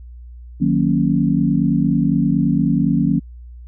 sine chord, D# minor seventh, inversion none, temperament equal, 155.56 / 185 / 233.1 / 277.2 Hz, D#3 / F#3 / A#3 / C#4, 0 / 0 / 0 / 0 cents, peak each -19 dBFS, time 0.6-3.2 s, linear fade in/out 20 ms, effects added 60 Hz sine -34 dBFS peak until 3.67 s

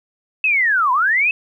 sine linear two-way sweep, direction down then up, 2637 to 963 to 2637 Hz, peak -13 dBFS, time 0.44-1.31 s, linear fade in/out 2 ms, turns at 0.92 s, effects 9-bit

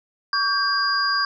sine tone cluster, 1135 / 1584 / 4845 Hz, C#6 / G6 / D#8, +41 / +18 / -47 cents, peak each -23 dBFS, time 0.33-1.25 s, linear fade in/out 2 ms, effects none

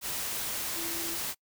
sine tone in noise, 334.4 Hz, E4, 25 cents sharp, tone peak -40 dBFS, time 0.74-1.18 s, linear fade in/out 50 ms, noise white, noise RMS -34 dBFS, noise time 0.01-1.35 s, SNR -9 dB, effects noise-tail reverb RT60 0.1 s tail -25 dB re dry

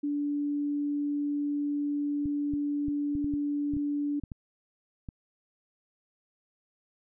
sine tone, 290 Hz, D4, 22 cents flat, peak -27 dBFS, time 0.03-4.2 s, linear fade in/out 10 ms
clicks, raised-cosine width 5 ms, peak -26 dBFS, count 11, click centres 2.257 / 2.537 / 2.884 / 3.153 / 3.244 / 3.338 / 3.737 / 3.767 / 4.237 / 4.318 / 5.088 s
effects none

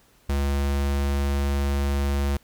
square tone, 70.1 Hz, C#2, 20 cents sharp, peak -22 dBFS, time 0.29-2.37 s, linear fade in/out 5 ms, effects pink hiss -59 dBFS RMS until 2.43 s

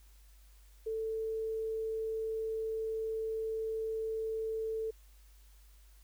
sine tone, 443.1 Hz, A4, 12 cents sharp, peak -33 dBFS, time 0.86-4.91 s, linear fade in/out 10 ms, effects added 50 Hz sine -56 dBFS peak until 6.03 s + white hiss -67 dBFS RMS until 6.03 s

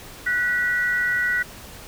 sine tone pair together, 1480 / 1940.4 Hz, F#6 / B6, 0 / -31 cents, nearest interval perfect fourth, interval 469 cents, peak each -22 dBFS, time 0.26-1.43 s, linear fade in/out 10 ms, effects pink hiss -41 dBFS RMS until 1.87 s

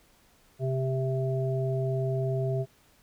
harmonic tone, 131.6 Hz, C3, 10 cents sharp, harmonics 1 / 3 / 5, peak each -27 / -32 / -34 dBFS, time 0.59-2.66 s, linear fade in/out 50 ms, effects pink hiss -62 dBFS RMS until 3.02 s

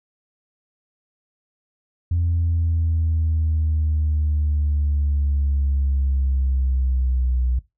sine exponential sweep, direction down, 85.7 to 61.74 Hz, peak -16 dBFS, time 2.11-7.59 s, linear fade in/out 5 ms, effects noise-tail reverb RT60 0.2 s tail -19 dB re dry + tanh soft clip ceiling -14 dBFS

